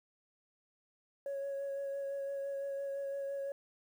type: tone with vibrato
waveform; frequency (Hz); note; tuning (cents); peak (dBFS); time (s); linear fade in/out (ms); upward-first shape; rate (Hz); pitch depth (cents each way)
sine; 554.4; C#5; 0; -34; 1.26-3.52; 2; sine; 5.9; 14
effects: tanh soft clip ceiling -34 dBFS + 11-bit